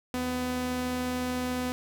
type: tone pair together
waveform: sawtooth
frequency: 78.9 / 250.5 Hz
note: D#2 / B3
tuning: +25 / +25 cents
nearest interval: octave + minor sixth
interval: 2000 cents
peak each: -36 / -25 dBFS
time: 0.14-1.72 s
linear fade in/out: 0 ms
effects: none